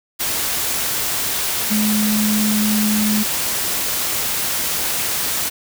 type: tone in noise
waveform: sine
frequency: 212.2 Hz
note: G#3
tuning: 38 cents sharp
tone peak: -16 dBFS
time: 1.7-3.24 s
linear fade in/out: 20 ms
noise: white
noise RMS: -21 dBFS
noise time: 0.19-5.5 s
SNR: +2 dB
effects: none